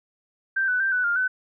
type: tone with pitch steps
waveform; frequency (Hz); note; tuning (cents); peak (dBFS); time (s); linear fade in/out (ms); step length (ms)
sine; 1567 / 1494 / 1571 / 1491 / 1405 / 1510; G6 / F#6 / G6 / F#6 / F6 / F#6; -1 / +16 / +3 / +13 / +10 / +35; -20; 0.56-1.28; 10; 120
effects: none